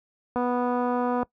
click train, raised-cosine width 1 ms, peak -14 dBFS, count 215, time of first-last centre 0.36-1.23 s, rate 246 Hz, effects noise-tail reverb RT60 0.1 s tail -21 dB re dry + high-pass 60 Hz 12 dB/octave

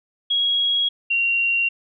sine tone pair in turn, 3309 / 2756 Hz, G#7 / F7, -7 / -24 cents, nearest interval minor third, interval 317 cents, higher first, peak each -17 / -17 dBFS, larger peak neither, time 0.3-0.89 / 1.1-1.69 s, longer neither, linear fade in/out 10 ms, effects none

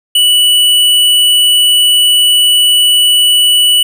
square tone, 2956 Hz, F#7, 2 cents flat, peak -6 dBFS, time 0.15-3.83 s, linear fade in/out 5 ms, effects none

